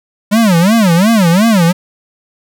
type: tone with vibrato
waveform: square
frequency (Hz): 196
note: G3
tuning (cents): 0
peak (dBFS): -7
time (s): 0.31-1.73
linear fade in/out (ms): 20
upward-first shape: sine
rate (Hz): 2.8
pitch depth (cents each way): 290
effects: none